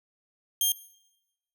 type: tone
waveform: 10% pulse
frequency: 3200 Hz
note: G7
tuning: 35 cents sharp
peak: -14 dBFS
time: 0.61-0.72 s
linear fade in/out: 2 ms
effects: noise-tail reverb RT60 0.9 s tail -19 dB re dry